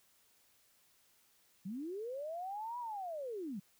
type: linear two-way sweep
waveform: sine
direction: up then down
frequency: 174.61 to 987.8 to 174.61 Hz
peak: -39 dBFS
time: 1.65-3.6 s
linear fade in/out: 10 ms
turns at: 2.79 s
effects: white hiss -70 dBFS RMS until 3.79 s